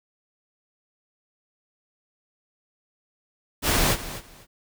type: noise with echo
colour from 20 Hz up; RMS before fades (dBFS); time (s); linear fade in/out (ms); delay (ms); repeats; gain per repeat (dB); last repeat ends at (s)
pink; -21; 3.62-3.97; 50; 250; 2; -14; 4.47
effects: none